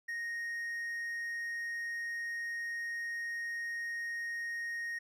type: tone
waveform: triangle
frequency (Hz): 1864.7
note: A#6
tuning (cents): 0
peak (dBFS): -34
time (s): 0.08-4.99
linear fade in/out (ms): 10
effects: none